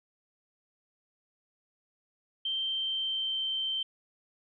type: tone with pitch glide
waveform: sine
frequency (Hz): 3136 to 3116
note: G7 to G7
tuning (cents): 0 to -11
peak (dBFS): -29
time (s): 2.45-3.83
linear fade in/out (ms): 5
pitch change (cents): -11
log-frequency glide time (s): 2.61-3.41
effects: none